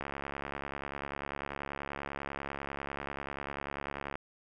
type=click train; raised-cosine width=0.5 ms; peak=-22 dBFS; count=292; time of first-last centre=0.01-4.155 s; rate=70.2 Hz; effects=none